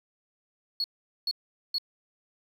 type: tone bursts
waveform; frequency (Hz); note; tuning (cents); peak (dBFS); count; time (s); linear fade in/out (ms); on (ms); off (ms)
triangle; 4353; C#8; -32; -23; 3; 0.8-1.783; 2; 41; 430
effects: tanh soft clip ceiling -23 dBFS + 9-bit